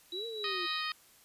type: linear two-way sweep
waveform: sine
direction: up then down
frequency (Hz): 332.6 to 466.2 to 338.5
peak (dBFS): -39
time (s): 0.12-0.67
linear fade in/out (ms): 20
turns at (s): 0.26
type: tone with tremolo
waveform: sine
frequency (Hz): 3908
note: B7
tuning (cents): -19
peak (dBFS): -36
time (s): 0.12-0.81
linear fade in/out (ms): 2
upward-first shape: triangle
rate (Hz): 3.8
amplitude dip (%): 65
type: harmonic tone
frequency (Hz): 622.3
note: D#5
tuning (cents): 0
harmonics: 2 / 3 / 4 / 5 / 6 / 7 / 8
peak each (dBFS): -38 / -40 / -41 / -42 / -43 / -43 / -44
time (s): 0.44-0.92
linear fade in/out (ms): 2
effects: white hiss -61 dBFS RMS until 1.24 s + resampled to 32000 Hz